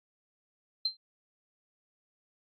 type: tone with exponential decay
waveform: sine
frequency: 4128 Hz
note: C8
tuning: 24 cents flat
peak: -23 dBFS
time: 0.85-0.97 s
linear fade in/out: 5 ms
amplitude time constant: 25 ms
effects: AAC 64 kbps